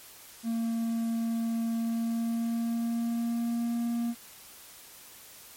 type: tone with pitch glide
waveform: triangle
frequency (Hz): 228.9 to 235.1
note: A#3 to A#3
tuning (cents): -31 to +15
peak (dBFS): -25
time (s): 0.43-4.15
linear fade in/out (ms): 50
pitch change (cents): +46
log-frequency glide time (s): 1.78-3.77
effects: white hiss -50 dBFS RMS until 5.56 s + MP3 64 kbps